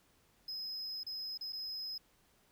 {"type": "tone with dropouts", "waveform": "triangle", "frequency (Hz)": 5090, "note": "D#8", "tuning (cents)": 39, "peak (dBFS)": -38, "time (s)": [0.48, 1.98], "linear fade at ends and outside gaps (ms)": 5, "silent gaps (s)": [[1.034, 1.065], [1.376, 1.41], [1.524, 1.53]], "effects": ["pink hiss -70 dBFS RMS until 2.51 s"]}